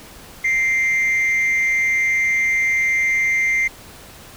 sine tone with frequency modulation, 2093 Hz, C7, in tune, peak -13 dBFS, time 0.44-3.68 s, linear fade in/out 10 ms, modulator 233 Hz, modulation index 0.28, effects tanh soft clip ceiling -14 dBFS + pink hiss -41 dBFS RMS until 4.36 s

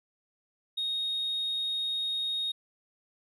triangle tone, 3729 Hz, A#7, in tune, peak -26 dBFS, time 0.77-2.52 s, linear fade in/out 10 ms, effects tanh soft clip ceiling -25 dBFS + resampled to 32000 Hz

